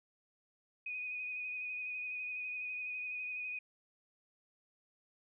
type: tone with vibrato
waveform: sine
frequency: 2489 Hz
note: D#7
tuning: in tune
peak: -38 dBFS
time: 0.86-3.59 s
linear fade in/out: 5 ms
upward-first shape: sine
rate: 12 Hz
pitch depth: 23 cents each way
effects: none